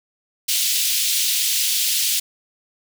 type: high-pass noise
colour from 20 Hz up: pink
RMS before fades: -20 dBFS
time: 0.48-2.2 s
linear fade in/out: 10 ms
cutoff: 3000 Hz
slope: 24 dB/octave
effects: none